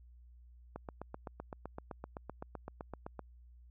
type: click train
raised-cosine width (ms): 1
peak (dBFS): -28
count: 20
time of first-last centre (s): 0.76-3.193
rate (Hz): 7.81
effects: added 60 Hz sine -55 dBFS peak until 3.7 s